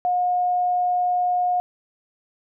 sine tone, 719 Hz, F#5, 50 cents flat, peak -18 dBFS, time 0.05-1.6 s, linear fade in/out 0 ms, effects none

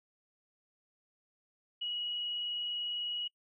sine tone with vibrato, 2909 Hz, F#7, 30 cents flat, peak -34 dBFS, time 1.81-3.28 s, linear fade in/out 10 ms, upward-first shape sine, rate 20 Hz, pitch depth 12 cents each way, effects noise-tail reverb RT60 0.1 s tail -25 dB re dry

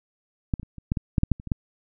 clicks, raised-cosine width 5 ms, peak -11 / -22 / -27 / -27 / -10 / -14 / -7 / -8 / -7 / -27 / -22 / -11 dBFS, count 12, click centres 0.538 / 0.597 / 0.631 / 0.783 / 0.919 / 0.972 / 1.182 / 1.234 / 1.317 / 1.399 / 1.473 / 1.518 s, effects none

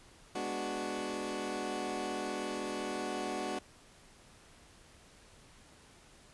20% pulse chord, G# half-diminished seventh, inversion none, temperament equal, 207.7 / 246.9 / 293.7 / 370 Hz, G#3 / B3 / D4 / F#4, 0 / 0 / 0 / 0 cents, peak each -38 / -38 / -36 / -34 dBFS, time 0.35-3.59 s, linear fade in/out 5 ms, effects pink hiss -59 dBFS RMS until 6.33 s + resampled to 24000 Hz

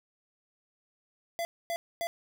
square tone bursts, 678 Hz, E5, 49 cents sharp, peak -31 dBFS, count 3, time 1.39-2.07 s, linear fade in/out 0 ms, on 60 ms, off 250 ms, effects none

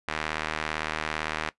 sawtooth tone with band-pass filter, 77.78 Hz, D#2, in tune, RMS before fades -32 dBFS, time 0.08-1.49 s, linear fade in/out 0 ms, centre 1900 Hz, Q 1, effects noise-tail reverb RT60 0.1 s tail -18 dB re dry + resampled to 24000 Hz

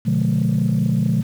sine chord, B diminished seventh, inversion none, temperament just, 123.47 / 148.16 / 177.8 / 213.4 Hz, B2 / D3 / F3 / Ab3, 0 / +16 / +31 / +47 cents, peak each -20 dBFS, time 0.05-1.23 s, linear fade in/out 20 ms, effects tanh soft clip ceiling -10 dBFS + 7-bit

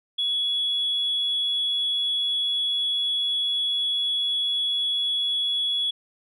sine tone, 3374 Hz, G#7, 27 cents sharp, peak -21 dBFS, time 0.18-5.91 s, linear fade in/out 10 ms, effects tanh soft clip ceiling -17 dBFS

